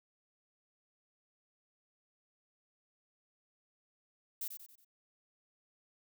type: noise with echo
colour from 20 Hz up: violet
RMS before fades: -39 dBFS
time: 4.41-4.48 s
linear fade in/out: 5 ms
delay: 92 ms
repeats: 4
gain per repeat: -7 dB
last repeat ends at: 4.848 s
effects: none